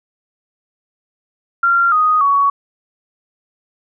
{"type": "tone with pitch steps", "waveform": "sine", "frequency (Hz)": [1381, 1244.6, 1121.7], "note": ["F6", "D#6", "C#6"], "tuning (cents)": [-20, 0, 20], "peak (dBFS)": -10, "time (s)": [1.63, 2.5], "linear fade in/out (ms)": 5, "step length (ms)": 290, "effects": []}